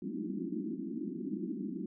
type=band-pass noise; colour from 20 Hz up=pink; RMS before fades=-38 dBFS; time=0.02-1.86 s; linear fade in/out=2 ms; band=180 to 360 Hz; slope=96 dB/octave; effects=none